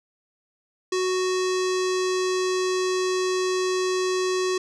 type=tone with low-pass filter; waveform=square; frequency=370 Hz; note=F#4; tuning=in tune; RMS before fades=-24 dBFS; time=0.92-4.58 s; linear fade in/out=5 ms; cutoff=6300 Hz; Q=2.3; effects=none

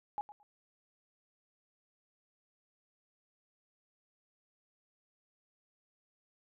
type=tone with echo; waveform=sine; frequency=833 Hz; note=G#5; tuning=5 cents sharp; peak=-33 dBFS; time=0.18-0.21 s; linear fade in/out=0 ms; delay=110 ms; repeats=2; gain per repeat=-15 dB; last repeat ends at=0.43 s; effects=none

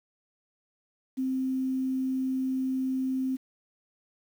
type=tone; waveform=sine; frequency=261.6 Hz; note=C4; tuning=in tune; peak=-26 dBFS; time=1.17-3.37 s; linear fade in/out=20 ms; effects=9-bit

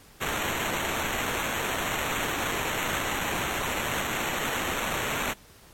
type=noise with sample-and-hold; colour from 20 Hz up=blue; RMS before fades=-29 dBFS; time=0.2-5.34 s; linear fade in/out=20 ms; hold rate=4900 Hz; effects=pink hiss -53 dBFS RMS until 5.73 s + MP3 64 kbps

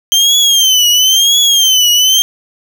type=tone with vibrato; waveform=30% pulse; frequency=3136 Hz; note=G7; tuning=in tune; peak=-4 dBFS; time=0.12-2.22 s; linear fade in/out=0 ms; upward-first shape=triangle; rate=0.98 Hz; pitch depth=140 cents each way; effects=none

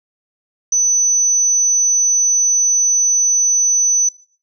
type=tone; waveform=sine; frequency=6000 Hz; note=F#8; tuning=23 cents sharp; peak=-11 dBFS; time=0.72-4.09 s; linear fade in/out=5 ms; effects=noise-tail reverb RT60 0.5 s tail -20 dB re dry

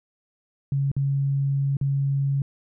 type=tone with dropouts; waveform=sine; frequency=138.59 Hz; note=C#3; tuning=in tune; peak=-20 dBFS; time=0.72-2.42 s; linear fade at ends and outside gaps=2 ms; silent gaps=0.916-0.965 / 1.769-1.812 s; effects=none

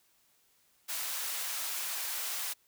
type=high-pass noise; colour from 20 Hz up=white; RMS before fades=-36 dBFS; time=0.88-2.54 s; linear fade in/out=20 ms; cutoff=750 Hz; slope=12 dB/octave; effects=white hiss -69 dBFS RMS until 2.67 s

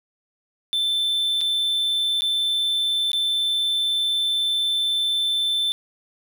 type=tone with dropouts; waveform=triangle; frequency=3538 Hz; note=A7; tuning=9 cents sharp; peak=-18 dBFS; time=0.73-5.72 s; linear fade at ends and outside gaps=0 ms; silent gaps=1.408-1.413 / 2.208-2.22 / 3.117-3.132 s; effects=none

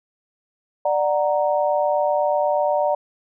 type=chord; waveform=sine; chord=D augmented; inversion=none; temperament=equal with one note detuned; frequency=591.8 / 740 / 932.3 Hz; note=D5 / F#5 / A#5; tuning=+13 / 0 / 0 cents; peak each=-19 / -23 / -24 dBFS; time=0.85-2.95 s; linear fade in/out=5 ms; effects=none

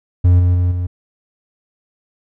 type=tone with level steps; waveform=triangle; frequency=89.1 Hz; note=F2; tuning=35 cents sharp; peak=-5 / -8 / -10 / -15 dBFS; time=0.24-0.87 s; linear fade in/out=10 ms; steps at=0.39 / 0.54 / 0.71 s; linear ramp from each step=10 ms; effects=none

